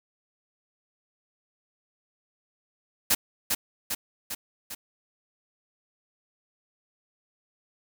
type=noise with echo; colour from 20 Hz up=white; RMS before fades=-21 dBFS; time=3.1-3.15 s; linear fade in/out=10 ms; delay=400 ms; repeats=4; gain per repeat=-4 dB; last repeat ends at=4.75 s; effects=none